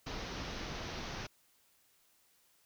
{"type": "low-pass noise", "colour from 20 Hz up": "pink", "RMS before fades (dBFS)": -42, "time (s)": [0.06, 1.27], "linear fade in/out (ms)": 10, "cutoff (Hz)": 6200, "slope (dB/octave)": 96, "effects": ["white hiss -70 dBFS RMS until 2.65 s"]}